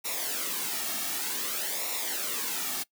white noise with flanger, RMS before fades -32 dBFS, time 0.04-2.84 s, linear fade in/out 20 ms, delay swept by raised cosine 0.63 to 2.03 ms, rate 0.54 Hz, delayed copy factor -0.65, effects noise-tail reverb RT60 0.1 s tail -22 dB re dry + high-pass 200 Hz 12 dB/octave

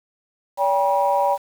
sine tone cluster, 571 / 796 / 963 Hz, D5 / G5 / B5, -49 / +26 / -44 cents, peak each -20 dBFS, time 0.57-1.38 s, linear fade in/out 50 ms, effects tanh soft clip ceiling -7 dBFS + 7-bit

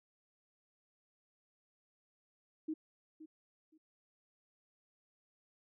sine tone with echo, 313.6 Hz, D#4, 14 cents sharp, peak -35 dBFS, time 2.68-2.74 s, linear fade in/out 10 ms, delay 520 ms, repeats 2, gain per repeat -14 dB, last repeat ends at 3.78 s, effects none

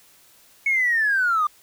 triangle linear sweep, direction down, 2217 to 1179 Hz, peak -14 dBFS, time 0.66-1.47 s, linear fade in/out 5 ms, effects tanh soft clip ceiling -15 dBFS + white hiss -54 dBFS RMS until 1.62 s

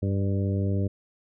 harmonic tone with a mistuned harmonic, 98 Hz, G2, in tune, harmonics 1 / 2 / 3 / 4 / 5 / 6, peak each -24 / -30 / -34 / -36 / -38 / -40 dBFS, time 0.02-0.88 s, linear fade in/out 10 ms, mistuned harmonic 6, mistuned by +21 cents, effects none

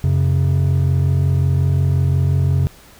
triangle tone pair together, 90.3 / 135.88 Hz, F#2 / C#3, -42 / -34 cents, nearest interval perfect fifth, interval 708 cents, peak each -13 dBFS, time 0.04-2.67 s, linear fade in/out 0 ms, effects tanh soft clip ceiling -5 dBFS + pink hiss -45 dBFS RMS until 2.99 s

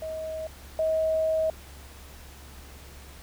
sine tone pair in turn, 634 / 636.5 Hz, D#5 / D#5, +32 / +39 cents, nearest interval unison, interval 7 cents, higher second, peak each -31 / -22 dBFS, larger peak second, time 0.02-0.47 / 0.79-1.5 s, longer second, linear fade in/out 2 ms, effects added 69 Hz sine -46 dBFS peak until 3.22 s + pink hiss -49 dBFS RMS until 3.22 s

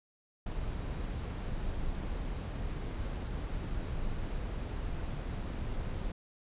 brown noise, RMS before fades -36 dBFS, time 0.46-6.12 s, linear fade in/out 5 ms, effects resampled to 8000 Hz

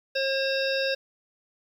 harmonic tone, 538 Hz, C5, 48 cents sharp, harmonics 1 / 3 / 5 / 7 / 9 / 10, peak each -26 / -31 / -33 / -34 / -36 / -36 dBFS, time 0.15-0.95 s, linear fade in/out 10 ms, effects 9-bit

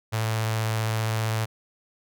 sawtooth tone with notch filter, 110.6 Hz, A2, 9 cents sharp, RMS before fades -26 dBFS, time 0.12-1.46 s, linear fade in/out 20 ms, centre 270 Hz, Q 0.64, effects none

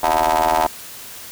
25% pulse ring-modulated tone, 79.3 Hz, D#2, 33 cents sharp, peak -8 dBFS, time 0.03-0.67 s, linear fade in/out 5 ms, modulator 801 Hz, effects white hiss -36 dBFS RMS until 1.31 s

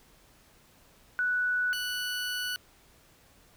sine / 20% pulse tone pair in turn, 1480 / 1480 Hz, F#6 / F#6, 0 / 0 cents, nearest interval unison, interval 0 cents, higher neither, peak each -25 / -26 dBFS, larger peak first, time 1.19-1.73 / 1.73-2.56 s, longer second, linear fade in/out 0 ms, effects pink hiss -60 dBFS RMS until 3.56 s

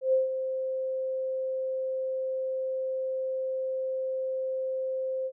sine tone with ADSR envelope, 523.3 Hz, C5, in tune, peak -19 dBFS, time 0.01-5.32 s, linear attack 120 ms, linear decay 150 ms, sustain -9 dB, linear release 58 ms, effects none

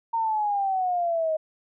sine exponential sweep, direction down, 925 to 622.3 Hz, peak -22 dBFS, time 0.13-1.37 s, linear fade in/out 10 ms, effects none

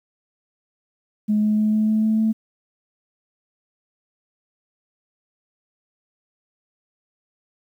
sine tone with pitch steps, 211.3 / 212.8 / 214.2 / 215.7 / 217.2 / 218.8 / 220.3 Hz, G#3 / G#3 / A3 / A3 / A3 / A3 / A3, +30 / +42 / -46 / -34 / -22 / -9 / +2 cents, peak -15 dBFS, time 1.28-2.33 s, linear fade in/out 20 ms, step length 150 ms, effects tanh soft clip ceiling -11 dBFS + 9-bit

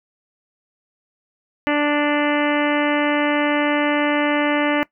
harmonic tone, 293.7 Hz, D4, in tune, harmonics 1 / 2 / 3 / 4 / 5 / 6 / 7 / 8 / 9 / 10, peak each -19 / -22 / -26 / -28 / -30 / -27 / -26 / -33 / -34 / -33 dBFS, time 1.67-4.83 s, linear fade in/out 0 ms, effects noise-tail reverb RT60 0.1 s tail -21 dB re dry

